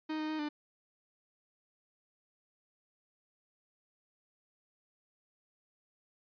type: tone with pitch steps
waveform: 45% pulse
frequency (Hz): 311.4 / 308.8 / 311.3 / 297.6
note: D#4 / D#4 / D#4 / D4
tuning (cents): +2 / -13 / +1 / +23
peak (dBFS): -34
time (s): 0.09-0.49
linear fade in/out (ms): 10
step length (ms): 100
effects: resampled to 11025 Hz